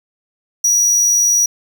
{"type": "tone", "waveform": "square", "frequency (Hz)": 5800, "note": "F#8", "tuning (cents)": -35, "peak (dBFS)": -11, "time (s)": [0.64, 1.46], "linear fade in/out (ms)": 5, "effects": []}